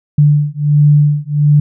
sine beating tone pair, 146.7 / 148.1 Hz, D3 / D3, -2 / +15 cents, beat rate 1.4 Hz, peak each -10 dBFS, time 0.18-1.6 s, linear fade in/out 5 ms, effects none

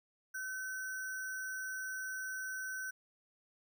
sine tone with sample-and-hold, 1525 Hz, G6, 48 cents flat, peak -38 dBFS, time 0.34-2.91 s, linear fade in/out 10 ms, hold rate 7350 Hz, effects none

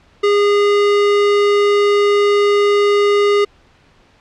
square tone, 409 Hz, G#4, 26 cents flat, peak -11 dBFS, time 0.23-3.45 s, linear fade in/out 10 ms, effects pink hiss -51 dBFS RMS until 4.2 s + low-pass 4000 Hz 12 dB/octave

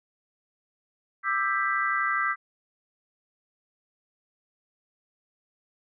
sine chord, E minor seventh, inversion third, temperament just, 1186.7 / 1318.5 / 1582.2 / 1977.8 Hz, D6 / E6 / G6 / B6, +18 / 0 / +16 / +2 cents, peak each -29 dBFS, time 1.23-2.36 s, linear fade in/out 50 ms, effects none

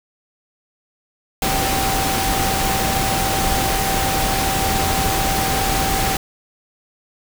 sine tone in noise, 776 Hz, G5, 18 cents flat, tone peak -22 dBFS, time 1.42-6.17 s, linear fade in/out 2 ms, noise pink, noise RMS -20 dBFS, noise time 1.42-6.17 s, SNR -5 dB, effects none

